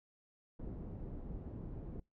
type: low-pass noise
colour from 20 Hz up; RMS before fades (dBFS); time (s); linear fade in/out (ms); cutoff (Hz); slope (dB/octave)
pink; -45; 0.59-2; 5; 340; 12
effects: noise-tail reverb RT60 0.2 s tail -24 dB re dry